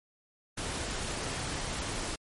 pink noise, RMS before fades -35 dBFS, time 0.57-2.16 s, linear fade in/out 10 ms, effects MP3 48 kbps

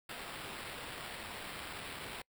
violet noise with sample-and-hold, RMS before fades -45 dBFS, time 0.09-2.22 s, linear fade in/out 5 ms, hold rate 6300 Hz, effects noise-tail reverb RT60 0.1 s tail -26 dB re dry

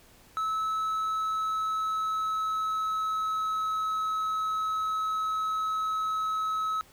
triangle tone with pitch glide, 1300 to 1288 Hz, E6 to E6, -24 to -41 cents, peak -25 dBFS, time 0.37-6.81 s, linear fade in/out 0 ms, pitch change -17 cents, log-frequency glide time 0.65-4.03 s, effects pink hiss -57 dBFS RMS until 6.92 s

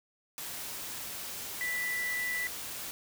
sine tone in noise, 1975.5 Hz, B6, in tune, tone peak -31 dBFS, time 1.61-2.47 s, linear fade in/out 0 ms, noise white, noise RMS -40 dBFS, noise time 0.38-2.91 s, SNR +6 dB, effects none

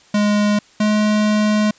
square tone pair in turn, 207.7 / 211.8 Hz, G#3 / G#3, 0 / +34 cents, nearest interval unison, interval 34 cents, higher second, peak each -14 dBFS, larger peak neither, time 0.14-0.59 / 0.8-1.71 s, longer second, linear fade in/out 5 ms, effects white hiss -50 dBFS RMS until 1.78 s + resampled to 16000 Hz

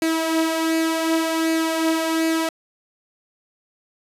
sawtooth tone with flanger, 324.1 Hz, E4, 29 cents flat, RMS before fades -21 dBFS, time 0.02-2.49 s, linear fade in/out 2 ms, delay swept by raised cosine 0.44 to 5.74 ms, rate 0.67 Hz, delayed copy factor +0.5, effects resampled to 32000 Hz

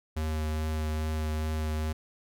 square tone with vibrato, 77.78 Hz, D#2, in tune, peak -29 dBFS, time 0.16-1.93 s, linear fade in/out 10 ms, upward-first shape triangle, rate 2.4 Hz, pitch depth 14 cents each way, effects none

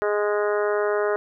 harmonic tone, 207.7 Hz, G#3, in tune, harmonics 2 / 3 / 4 / 5 / 6 / 7 / 8 / 9, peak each -22 / -26 / -34 / -33 / -32 / -32 / -38 / -38 dBFS, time 0.02-1.16 s, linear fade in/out 0 ms, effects none

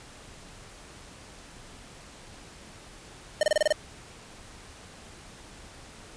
square tone bursts, 610 Hz, D#5, 34 cents flat, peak -20 dBFS, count 7, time 3.41-3.725 s, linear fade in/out 2 ms, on 21 ms, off 28 ms, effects pink hiss -48 dBFS RMS until 6.16 s + resampled to 22050 Hz

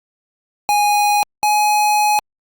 square tone pair in turn, 827 / 840 Hz, G#5 / G#5, -8 / +19 cents, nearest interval unison, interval 27 cents, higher second, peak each -13 dBFS, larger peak neither, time 0.69-1.23 / 1.43-2.19 s, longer second, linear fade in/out 0 ms, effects Opus 48 kbps

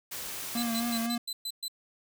white noise, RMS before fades -38 dBFS, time 0.11-1.07 s, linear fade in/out 10 ms
square tone with vibrato, 233.1 Hz, A#3, in tune, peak -30 dBFS, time 0.55-1.18 s, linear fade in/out 5 ms, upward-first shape triangle, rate 3.9 Hz, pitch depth 48 cents each way
sawtooth tone bursts, 4028 Hz, B7, 33 cents sharp, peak -30 dBFS, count 7, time 0.57-1.682 s, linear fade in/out 5 ms, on 56 ms, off 120 ms
effects none

